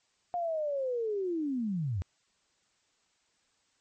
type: linear sweep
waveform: sine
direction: down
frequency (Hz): 714 to 80.9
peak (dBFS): -29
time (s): 0.34-2.02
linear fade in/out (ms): 0
effects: white hiss -72 dBFS RMS until 3.8 s + MP3 32 kbps